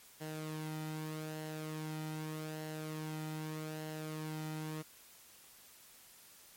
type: tone with flanger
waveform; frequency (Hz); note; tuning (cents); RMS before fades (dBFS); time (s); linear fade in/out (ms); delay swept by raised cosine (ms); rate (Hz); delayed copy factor
sawtooth; 155.6; D#3; 0; -42; 0.2-4.83; 20; 0.83 to 1.83; 0.82; -0.5
effects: white hiss -59 dBFS RMS until 6.56 s + MP3 64 kbps